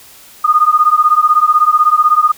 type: beating tone pair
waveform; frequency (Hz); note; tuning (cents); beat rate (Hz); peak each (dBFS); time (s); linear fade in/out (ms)
sine; 1220 / 1236; D#6 / D#6; -34 / -12; 16; -10; 0.44-2.32; 10
effects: white hiss -40 dBFS RMS until 2.37 s